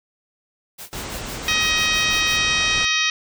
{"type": "noise with tremolo", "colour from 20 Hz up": "white", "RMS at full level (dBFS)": -35, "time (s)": [0.78, 2.38], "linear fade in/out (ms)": 10, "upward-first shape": "sine", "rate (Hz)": 6, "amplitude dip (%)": 95}
{"type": "low-pass noise", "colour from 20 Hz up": "pink", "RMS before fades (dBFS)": -31, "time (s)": [0.93, 2.85], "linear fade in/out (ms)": 0, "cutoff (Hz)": 8800, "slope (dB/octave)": 96}
{"type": "harmonic tone", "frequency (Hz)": 630, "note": "D#5", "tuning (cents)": 21, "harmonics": [2, 3, 4, 5, 6, 7, 8, 9, 10], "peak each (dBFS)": [-29, -24, -22, -26, -24, -32, -32, -27, -37], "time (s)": [1.48, 3.1], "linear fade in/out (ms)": 2}
{"effects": []}